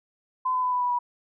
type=tone with pitch steps; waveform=sine; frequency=1020 / 1010.6 / 1001.3 / 992.1 / 983 / 973.9 Hz; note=C6 / B5 / B5 / B5 / B5 / B5; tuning=-44 / +40 / +24 / +8 / -8 / -24 cents; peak=-22 dBFS; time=0.45-0.99 s; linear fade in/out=10 ms; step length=90 ms; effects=none